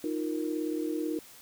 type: chord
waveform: sine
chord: Eb suspended second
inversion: none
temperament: equal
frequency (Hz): 311.1 / 349.2 / 466.2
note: Eb4 / F4 / Bb4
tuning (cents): 0 / 0 / 0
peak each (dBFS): -31 / -35 / -37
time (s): 0.04-1.19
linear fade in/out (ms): 2
effects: white hiss -52 dBFS RMS until 1.41 s